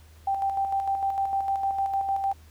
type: tone with tremolo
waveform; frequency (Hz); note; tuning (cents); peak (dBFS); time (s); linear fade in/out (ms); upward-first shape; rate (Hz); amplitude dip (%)
sine; 784; G5; 0; -22; 0.27-2.33; 5; square; 6.6; 45
effects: added 78 Hz sine -49 dBFS peak until 2.5 s + pink hiss -58 dBFS RMS until 2.5 s